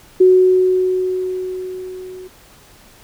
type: tone with level ramp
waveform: sine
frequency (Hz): 370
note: F#4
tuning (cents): 0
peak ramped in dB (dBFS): -5 to -31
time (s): 0.2-2.28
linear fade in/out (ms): 10
effects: pink hiss -46 dBFS RMS until 3.03 s